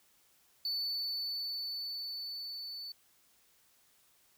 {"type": "tone with level ramp", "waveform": "triangle", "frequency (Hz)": 4489, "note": "C#8", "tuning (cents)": 21, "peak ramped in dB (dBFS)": [-31, -40], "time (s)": [0.65, 2.92], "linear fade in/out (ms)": 2, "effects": ["white hiss -68 dBFS RMS until 4.37 s"]}